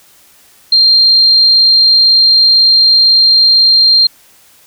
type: tone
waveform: sine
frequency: 4186 Hz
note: C8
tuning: in tune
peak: -4 dBFS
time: 0.72-4.07 s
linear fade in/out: 5 ms
effects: white hiss -45 dBFS RMS until 4.66 s